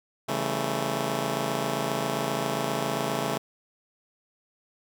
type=chord; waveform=10% pulse; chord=A dominant seventh; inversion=first; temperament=just; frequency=137.5 / 165 / 198 / 220 Hz; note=C#3 / E3 / G3 / A3; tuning=-14 / +2 / +18 / 0 cents; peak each=-23 / -26 / -28 / -23 dBFS; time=0.28-3.38 s; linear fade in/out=10 ms; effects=none